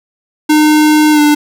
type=tone with pitch glide; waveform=square; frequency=304.6 to 296.8 Hz; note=D#4 to D4; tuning=-37 to +18 cents; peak=-6 dBFS; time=0.49-1.35 s; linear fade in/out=10 ms; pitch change=-45 cents; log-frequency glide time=1.12-1.2 s; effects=none